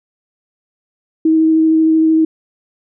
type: tone with vibrato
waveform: sine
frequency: 319 Hz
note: D#4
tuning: 43 cents sharp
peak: -8 dBFS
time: 1.25-2.25 s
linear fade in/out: 5 ms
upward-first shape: square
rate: 13 Hz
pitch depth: 8 cents each way
effects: none